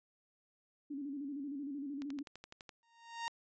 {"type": "tone with vibrato", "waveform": "sine", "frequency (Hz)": 281.9, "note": "C#4", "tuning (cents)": 29, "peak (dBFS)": -39, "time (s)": [0.9, 2.23], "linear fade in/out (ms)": 10, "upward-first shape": "square", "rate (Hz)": 13, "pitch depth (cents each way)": 69}
{"type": "click train", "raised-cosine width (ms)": 0.2, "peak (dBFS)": -32, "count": 9, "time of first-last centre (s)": [2.02, 2.692], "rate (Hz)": 11.9}
{"type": "tone with exponential growth", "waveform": "sawtooth", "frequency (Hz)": 928, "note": "A#5", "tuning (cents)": -8, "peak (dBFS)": -31, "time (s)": [2.83, 3.28], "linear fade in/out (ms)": 0, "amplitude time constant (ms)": 97}
{"effects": ["resampled to 16000 Hz"]}